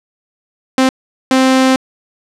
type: tone bursts at uneven times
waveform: sawtooth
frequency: 261.6 Hz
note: C4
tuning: in tune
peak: -4 dBFS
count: 2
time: 0.78-0.89 / 1.31-1.76 s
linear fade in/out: 2 ms
effects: low-pass 8000 Hz 12 dB/octave